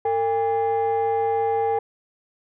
sine tone pair together, 452.9 / 807 Hz, A#4 / G#5, -50 / -50 cents, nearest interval minor seventh, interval 1000 cents, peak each -20 dBFS, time 0.05-1.79 s, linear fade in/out 5 ms, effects tanh soft clip ceiling -16 dBFS

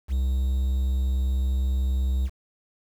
triangle tone with quantisation, 65.41 Hz, C2, in tune, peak -19 dBFS, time 0.08-2.3 s, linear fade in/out 50 ms, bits 8, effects none

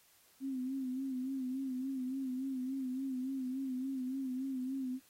sine tone with vibrato, 261.6 Hz, C4, in tune, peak -35 dBFS, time 0.4-5 s, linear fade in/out 50 ms, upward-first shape sine, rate 3.5 Hz, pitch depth 63 cents each way, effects white hiss -66 dBFS RMS until 5.09 s + AAC 48 kbps

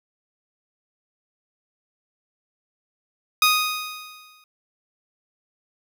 15% pulse tone with exponential decay, 1244.5 Hz, D#6, in tune, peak -7 dBFS, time 3.42-4.44 s, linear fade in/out 2 ms, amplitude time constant 220 ms, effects none

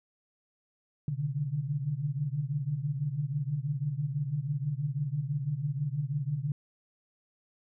sine tone cluster, 128.1 / 145.6 / 151.7 Hz, C3 / D3 / D#3, -36 / -15 / -44 cents, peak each -35 / -31 / -37 dBFS, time 1.08-6.52 s, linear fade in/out 2 ms, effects none

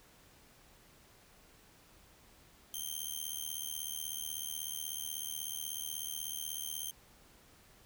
10% pulse tone with amplitude modulation, 3154 Hz, G7, 10 cents sharp, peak -26 dBFS, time 2.74-6.91 s, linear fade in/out 2 ms, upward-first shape sine, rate 76.3 Hz, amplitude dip 95%, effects pink hiss -62 dBFS RMS until 7.85 s

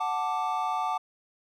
triangle chord, D major, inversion first, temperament equal, 740 / 880 / 1174.7 Hz, F#5 / A5 / D6, 0 / 0 / 0 cents, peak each -29 dBFS, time 0-0.98 s, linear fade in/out 10 ms, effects none

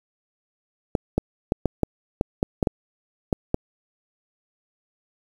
clicks, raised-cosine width 2 ms, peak -6 dBFS, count 11, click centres 0.952 / 1.18 / 1.521 / 1.657 / 1.833 / 2.211 / 2.429 / 2.628 / 2.672 / 3.328 / 3.544 s, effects 7-bit

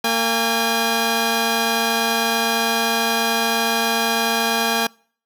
10% pulse tone pair together, 228.4 / 814 Hz, A#3 / G#5, -35 / -35 cents, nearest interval octave + minor seventh, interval 2200 cents, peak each -12 dBFS, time 0.04-4.87 s, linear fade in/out 5 ms, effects noise-tail reverb RT60 0.5 s tail -26 dB re dry

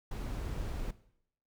brown noise, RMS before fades -37 dBFS, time 0.11-0.91 s, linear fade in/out 5 ms, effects noise-tail reverb RT60 0.7 s tail -17 dB re dry

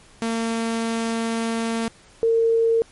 sawtooth / sine tone pair in turn, 228 / 456 Hz, A#3 / A#4, -38 / -38 cents, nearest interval octave, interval 1200 cents, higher second, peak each -18 / -15 dBFS, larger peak second, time 0.22-1.88 / 2.23-2.82 s, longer first, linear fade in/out 0 ms, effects pink hiss -51 dBFS RMS until 2.91 s + MP3 48 kbps

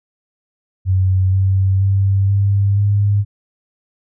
sine tone with pitch steps, 93.9 / 95.82 / 97.77 / 99.77 / 101.81 Hz, F#2 / G2 / G2 / G2 / G#2, +26 / -39 / -4 / +31 / -34 cents, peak -11 dBFS, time 0.85-3.25 s, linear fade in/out 50 ms, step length 480 ms, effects none

